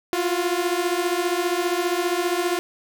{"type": "beating tone pair", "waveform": "sawtooth", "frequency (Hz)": [344.4, 359.4], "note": ["F4", "F4"], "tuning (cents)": [-24, 50], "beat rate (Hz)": 15, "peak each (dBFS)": -20, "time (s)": [0.13, 2.59], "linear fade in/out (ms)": 0, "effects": []}